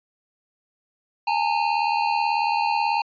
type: tone pair together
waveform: square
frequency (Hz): 830.6 / 908.9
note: G#5 / A#5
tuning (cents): 0 / -44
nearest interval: major second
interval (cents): 156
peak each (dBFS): -24 / -23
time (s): 1.27-3.02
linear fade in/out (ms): 5
effects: resampled to 11025 Hz